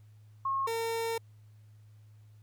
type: tone pair in turn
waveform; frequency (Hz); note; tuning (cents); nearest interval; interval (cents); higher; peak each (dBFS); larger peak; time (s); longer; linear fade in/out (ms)
sine / 30% pulse; 1083 / 456.4; C#6 / A#4; -41 / -37; octave + minor third; 1496; first; -28 / -28; neither; 0.45-0.67 / 0.67-1.18; second; 5
effects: added 106 Hz sine -53 dBFS peak until 2.42 s + pink hiss -73 dBFS RMS until 2.42 s